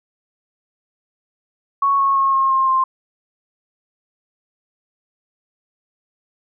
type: tone with pitch steps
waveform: sine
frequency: 1108.7 / 1097.2 / 1085.9 / 1074.7 / 1063.5 / 1052.5 Hz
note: C#6 / C#6 / C#6 / C6 / C6 / C6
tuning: 0 / -18 / -36 / +46 / +28 / +10 cents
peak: -13 dBFS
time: 1.82-2.84 s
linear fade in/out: 5 ms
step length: 170 ms
effects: none